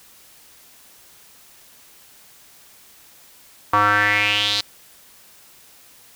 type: tone with band-pass filter sweep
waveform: square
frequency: 103.5 Hz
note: G#2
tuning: 5 cents flat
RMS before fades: -18 dBFS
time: 3.73-4.61 s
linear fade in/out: 5 ms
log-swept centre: 1100 to 4300 Hz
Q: 4.8
effects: white hiss -49 dBFS RMS until 6.15 s